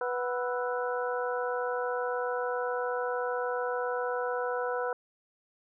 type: harmonic tone with a mistuned harmonic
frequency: 246.9 Hz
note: B3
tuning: in tune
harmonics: 2 / 3 / 4 / 5 / 6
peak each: -31 / -37 / -37 / -39 / -38 dBFS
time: 0.01-4.93 s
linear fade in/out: 2 ms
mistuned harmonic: 5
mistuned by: +120 cents
effects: none